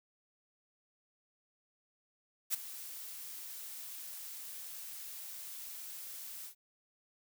blue noise with ADSR envelope, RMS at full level -31 dBFS, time 2.5-6.55 s, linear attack 38 ms, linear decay 12 ms, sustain -15 dB, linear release 94 ms, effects none

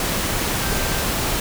sine tone in noise, 1568 Hz, G6, in tune, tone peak -33 dBFS, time 0.61-1.04 s, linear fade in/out 2 ms, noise pink, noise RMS -22 dBFS, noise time 0-1.4 s, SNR -14 dB, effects none

